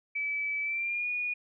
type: tone with pitch glide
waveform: sine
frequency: 2301 to 2452 Hz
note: D7 to D#7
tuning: -36 to -26 cents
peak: -29 dBFS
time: 0.15-1.34 s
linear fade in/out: 10 ms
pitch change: +110 cents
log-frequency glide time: 0.62-1.08 s
effects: none